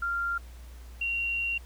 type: tone pair in turn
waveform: sine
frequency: 1389 / 2755 Hz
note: F6 / F7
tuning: -10 / -24 cents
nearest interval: octave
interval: 1186 cents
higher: second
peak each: -27 dBFS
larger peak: neither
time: 0.02-0.38 / 1.01-1.58 s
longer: second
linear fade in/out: 5 ms
effects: added 60 Hz sine -43 dBFS peak until 1.65 s + pink hiss -56 dBFS RMS until 1.65 s

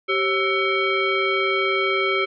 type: tone with frequency modulation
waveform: sine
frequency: 1320 Hz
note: E6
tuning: 2 cents sharp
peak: -18 dBFS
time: 0.08-2.26 s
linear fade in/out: 20 ms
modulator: 932 Hz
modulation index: 1.6
effects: none

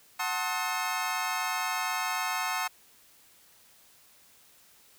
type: chord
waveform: 25% pulse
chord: F# diminished seventh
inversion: none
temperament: just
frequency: 740 / 888 / 1065.6 / 1278.7 Hz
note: F#5 / A5 / C6 / Eb6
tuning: 0 / +16 / +31 / +47 cents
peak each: -31 dBFS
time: 0.19-2.68 s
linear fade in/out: 10 ms
effects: white hiss -59 dBFS RMS until 4.98 s

